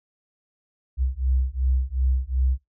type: beating tone pair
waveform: sine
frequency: 63.3 / 66 Hz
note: B1 / C2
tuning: +43 / +16 cents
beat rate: 2.7 Hz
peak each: -23 dBFS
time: 0.97-2.58 s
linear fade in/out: 50 ms
effects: noise-tail reverb RT60 0.2 s tail -23 dB re dry